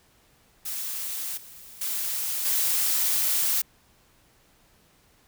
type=noise with level steps; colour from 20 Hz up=blue; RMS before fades=-32 / -46 / -29 / -24 dBFS; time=0.65-3.62 s; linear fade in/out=10 ms; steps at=1.37 / 1.81 / 2.45 s; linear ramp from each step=5 ms; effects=pink hiss -61 dBFS RMS until 5.27 s